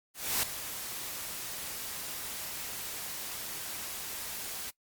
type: noise with ADSR envelope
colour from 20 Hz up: white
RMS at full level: -28 dBFS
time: 0.14-4.71 s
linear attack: 290 ms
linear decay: 3 ms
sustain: -11 dB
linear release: 17 ms
effects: noise-tail reverb RT60 0.1 s tail -20 dB re dry + Opus 48 kbps